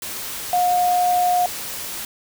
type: tone in noise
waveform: sine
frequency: 717 Hz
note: F5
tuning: 45 cents sharp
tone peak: -15 dBFS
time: 0.53-1.46 s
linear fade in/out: 2 ms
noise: white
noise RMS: -30 dBFS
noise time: 0.02-2.05 s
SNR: +12 dB
effects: none